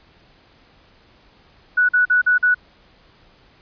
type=tone bursts; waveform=sine; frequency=1475 Hz; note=F#6; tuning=6 cents flat; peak=-12 dBFS; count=5; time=1.77-2.546 s; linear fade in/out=10 ms; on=120 ms; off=44 ms; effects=pink hiss -53 dBFS RMS until 3.61 s + resampled to 11025 Hz